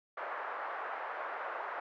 white band-pass noise, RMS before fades -40 dBFS, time 0.17-1.8 s, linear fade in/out 5 ms, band 530 to 1500 Hz, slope 24 dB/octave, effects none

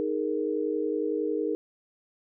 sine chord, D# suspended fourth, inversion none, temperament equal, 311.1 / 415.3 / 466.2 Hz, D#4 / G#4 / A#4, 0 / 0 / 0 cents, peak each -30 dBFS, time 0-1.55 s, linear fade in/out 0 ms, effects none

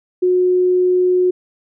sine tone, 363.7 Hz, F#4, 30 cents flat, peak -11 dBFS, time 0.22-1.31 s, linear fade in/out 10 ms, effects none

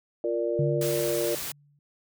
sine chord, Bb major, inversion second, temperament equal, 349.2 / 466.2 / 587.3 Hz, F4 / Bb4 / D5, 0 / 0 / 0 cents, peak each -29 dBFS, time 0.24-1.35 s, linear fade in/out 2 ms
sine tone with exponential decay, 144.5 Hz, D3, 28 cents flat, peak -22 dBFS, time 0.59-1.79 s, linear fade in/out 2 ms, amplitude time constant 260 ms
white noise, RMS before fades -34 dBFS, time 0.81-1.52 s, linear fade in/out 5 ms
effects none

